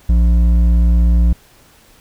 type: tone with hard clipping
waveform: sine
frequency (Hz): 58.27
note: A#1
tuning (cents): 0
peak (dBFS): -10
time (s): 0.09-1.33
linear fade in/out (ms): 5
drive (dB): 7
effects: pink hiss -48 dBFS RMS until 2 s